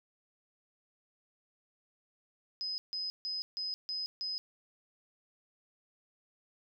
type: tone bursts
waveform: sine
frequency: 5040 Hz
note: D#8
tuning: 21 cents sharp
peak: -34 dBFS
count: 6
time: 2.61-4.38 s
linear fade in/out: 0 ms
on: 170 ms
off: 150 ms
effects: none